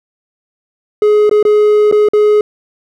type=tone with dropouts; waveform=triangle; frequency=420.7 Hz; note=G#4; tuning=22 cents sharp; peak=-4 dBFS; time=1.02-2.41 s; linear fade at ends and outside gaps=2 ms; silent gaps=1.295-1.312 / 1.428-1.451 / 1.914-1.924 / 2.087-2.134 s; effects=none